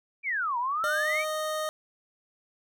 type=exponential two-way sweep; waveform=sine; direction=down then up; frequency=2410 to 932.3 to 2410 Hz; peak=-26 dBFS; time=0.23-1.25 s; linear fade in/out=50 ms; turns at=0.58 s
type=tone with pitch glide; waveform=25% pulse; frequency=607 to 619.4 Hz; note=D#5 to D#5; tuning=-43 to -8 cents; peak=-25 dBFS; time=0.84-1.69 s; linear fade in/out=0 ms; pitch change=+35 cents; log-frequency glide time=0.95-1.21 s
effects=none